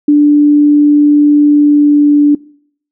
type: tone with pitch glide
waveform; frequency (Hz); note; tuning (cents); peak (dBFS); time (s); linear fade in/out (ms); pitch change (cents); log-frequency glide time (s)
sine; 293.7 to 292; D4 to D4; 0 to -10; -3; 0.08-2.35; 5; -10; 1.46-2.22
effects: noise-tail reverb RT60 0.6 s tail -23 dB re dry